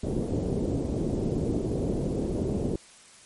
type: low-pass noise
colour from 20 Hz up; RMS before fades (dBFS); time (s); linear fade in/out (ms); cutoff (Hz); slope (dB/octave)
white; -28; 0.03-2.76; 5; 430; 24
effects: white hiss -52 dBFS RMS until 3.25 s + MP3 48 kbps